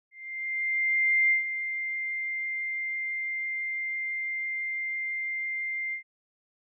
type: tone with ADSR envelope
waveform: sine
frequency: 2098 Hz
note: C7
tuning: 4 cents sharp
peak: -19 dBFS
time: 0.11-6.03 s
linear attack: 1200 ms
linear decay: 120 ms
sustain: -10 dB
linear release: 100 ms
effects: none